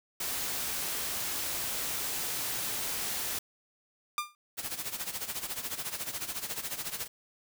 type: noise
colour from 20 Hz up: white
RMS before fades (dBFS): -34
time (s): 0.2-3.39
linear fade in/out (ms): 5
type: tone with exponential decay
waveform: sawtooth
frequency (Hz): 1198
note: D6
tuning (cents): +34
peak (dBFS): -22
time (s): 4.18-4.35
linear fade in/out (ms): 1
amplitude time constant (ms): 35
type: noise with tremolo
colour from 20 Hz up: white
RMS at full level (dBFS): -34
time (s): 4.57-7.08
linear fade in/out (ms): 20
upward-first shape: sine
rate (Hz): 14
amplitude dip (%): 75
effects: none

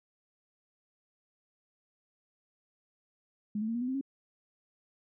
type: tone with pitch steps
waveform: sine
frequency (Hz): 209.2 / 218.7 / 228.7 / 239.1 / 249.9 / 261.3 / 273.2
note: G#3 / A3 / A#3 / A#3 / B3 / C4 / C#4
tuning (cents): +13 / -10 / -33 / +44 / +21 / -2 / -25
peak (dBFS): -30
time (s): 3.55-4.012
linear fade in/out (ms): 5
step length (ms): 66
effects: none

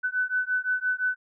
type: beating tone pair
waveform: sine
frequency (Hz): 1500 / 1505.8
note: F#6 / F#6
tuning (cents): +23 / +30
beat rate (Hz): 5.8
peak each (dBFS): -27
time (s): 0.03-1.16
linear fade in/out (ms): 20
effects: none

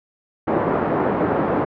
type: band-pass noise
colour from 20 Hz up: pink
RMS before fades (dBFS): -20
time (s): 0.47-1.65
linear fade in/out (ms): 10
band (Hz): 220 to 1000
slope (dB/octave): 12
effects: low-pass 2000 Hz 12 dB/octave

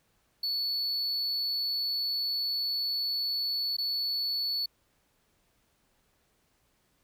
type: tone with dropouts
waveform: triangle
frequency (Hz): 4435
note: C#8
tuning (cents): 0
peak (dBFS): -27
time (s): 0.43-4.66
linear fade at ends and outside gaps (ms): 5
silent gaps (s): 3.768-3.783
effects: pink hiss -71 dBFS RMS until 7.03 s

